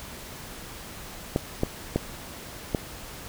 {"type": "clicks", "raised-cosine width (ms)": 2, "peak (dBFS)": -9, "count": 4, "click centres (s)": [1.361, 1.634, 1.96, 2.748], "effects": ["pink hiss -41 dBFS RMS until 3.28 s"]}